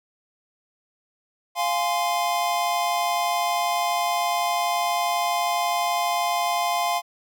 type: chord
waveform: square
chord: F minor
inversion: none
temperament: equal with one note detuned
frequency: 698.5 / 830.6 / 1038.1 Hz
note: F5 / Ab5 / C6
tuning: 0 / 0 / -14 cents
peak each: -25 / -29 / -27 dBFS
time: 1.55-7.02 s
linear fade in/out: 50 ms
effects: none